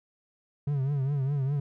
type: tone with vibrato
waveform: triangle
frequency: 138.59 Hz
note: C#3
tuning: in tune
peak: -23 dBFS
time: 0.67-1.6 s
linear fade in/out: 5 ms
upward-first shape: triangle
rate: 4.9 Hz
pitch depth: 120 cents each way
effects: none

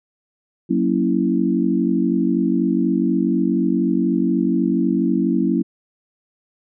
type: chord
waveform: sine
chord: F# dominant seventh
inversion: none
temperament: equal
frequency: 185 / 233.1 / 277.2 / 329.6 Hz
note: F#3 / A#3 / C#4 / E4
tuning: 0 / 0 / 0 / 0 cents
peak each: -21 dBFS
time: 0.69-5.63 s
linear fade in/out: 20 ms
effects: none

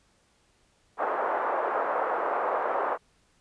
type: band-pass noise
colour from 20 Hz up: pink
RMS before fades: -28 dBFS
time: 0.97-2.98 s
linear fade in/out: 50 ms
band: 490 to 1300 Hz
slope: 24 dB/octave
effects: pink hiss -66 dBFS RMS until 3.4 s + resampled to 22050 Hz

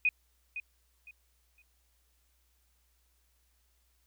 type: tone with echo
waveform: sine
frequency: 2489 Hz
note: D#7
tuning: in tune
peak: -23 dBFS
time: 0.05-0.09 s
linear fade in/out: 2 ms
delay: 510 ms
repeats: 3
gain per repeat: -12 dB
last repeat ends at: 1.62 s
effects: added 60 Hz sine -70 dBFS peak until 4.06 s + white hiss -74 dBFS RMS until 4.06 s

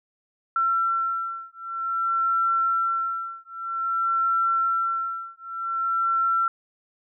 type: beating tone pair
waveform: sine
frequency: 1351 / 1351.52 Hz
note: E6 / E6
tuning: +42 / +43 cents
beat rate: 0.52 Hz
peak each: -25 dBFS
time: 0.56-6.48 s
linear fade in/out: 2 ms
effects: none

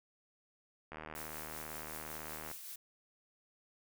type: click train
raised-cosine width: 0.5 ms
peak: -30 dBFS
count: 125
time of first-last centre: 0.92-2.514 s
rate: 77.8 Hz
type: noise with tremolo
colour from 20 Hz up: blue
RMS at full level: -46 dBFS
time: 1.15-2.76 s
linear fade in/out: 5 ms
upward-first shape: triangle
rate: 5.3 Hz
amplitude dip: 40%
effects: none

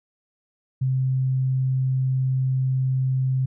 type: tone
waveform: sine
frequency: 130.81 Hz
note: C3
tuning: in tune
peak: -19 dBFS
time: 0.81-3.46 s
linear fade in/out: 10 ms
effects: none

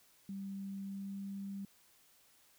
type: tone with pitch glide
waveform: sine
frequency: 196 to 197.36 Hz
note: G3 to G3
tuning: 0 to +12 cents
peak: -40 dBFS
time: 0.29-1.65 s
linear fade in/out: 2 ms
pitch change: +12 cents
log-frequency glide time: 0.78-1.24 s
effects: white hiss -67 dBFS RMS until 2.58 s

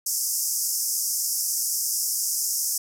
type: band-pass noise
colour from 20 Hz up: pink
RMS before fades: -26 dBFS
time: 0.06-2.78 s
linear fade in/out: 5 ms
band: 5100 to 15000 Hz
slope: 96 dB/octave
effects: none

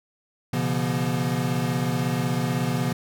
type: tone cluster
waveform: square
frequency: 124.5 / 140.7 / 170 / 243.2 Hz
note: B2 / C#3 / F3 / B3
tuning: +14 / +26 / -46 / -26 cents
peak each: -29 dBFS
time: 0.53-2.93 s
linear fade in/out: 5 ms
effects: none

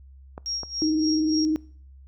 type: clicks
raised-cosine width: 1 ms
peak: -22 dBFS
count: 2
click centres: 0.379 / 0.633 s
type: tone with tremolo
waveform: sine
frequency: 5588 Hz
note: F8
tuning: in tune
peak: -25 dBFS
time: 0.46-1.45 s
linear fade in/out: 0 ms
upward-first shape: sine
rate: 3.5 Hz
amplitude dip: 85%
type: tone with vibrato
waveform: sine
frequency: 311.9 Hz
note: D#4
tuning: 4 cents sharp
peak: -20 dBFS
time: 0.82-1.56 s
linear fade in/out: 0 ms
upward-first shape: sine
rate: 20 Hz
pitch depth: 41 cents each way
effects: noise-tail reverb RT60 0.5 s tail -23 dB re dry + added 67 Hz sine -45 dBFS peak until 2.07 s

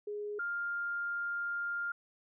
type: tone pair in turn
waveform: sine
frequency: 415.4 / 1401.7 Hz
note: G#4 / F6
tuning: 0 / +6 cents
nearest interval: octave + major sixth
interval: 2106 cents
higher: second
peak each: -36 / -33 dBFS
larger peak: second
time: 0.07-0.39 / 0.39-1.92 s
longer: second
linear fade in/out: 5 ms
effects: none

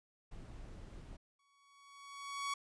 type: noise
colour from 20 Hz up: brown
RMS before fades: -50 dBFS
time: 0.31-1.17 s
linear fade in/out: 10 ms
type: tone with exponential growth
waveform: sawtooth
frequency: 1122 Hz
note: C#6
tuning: 21 cents sharp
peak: -31 dBFS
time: 1.39-2.54 s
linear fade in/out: 5 ms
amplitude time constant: 250 ms
effects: resampled to 22050 Hz

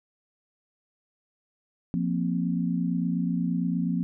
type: chord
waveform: sine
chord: F suspended fourth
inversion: none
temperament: equal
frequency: 174.61 / 233.1 / 261.6 Hz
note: F3 / Bb3 / C4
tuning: 0 / 0 / 0 cents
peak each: -26 / -30 / -30 dBFS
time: 1.94-4.03 s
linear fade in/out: 0 ms
effects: none

